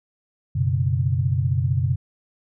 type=chord; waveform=sine; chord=F# suspended fourth; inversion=none; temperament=just; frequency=92.5 / 123.33 / 138.75 Hz; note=F#2 / B2 / C#3; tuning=0 / -2 / +2 cents; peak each=-23 / -22 / -23 dBFS; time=0.55-1.96 s; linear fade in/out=10 ms; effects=none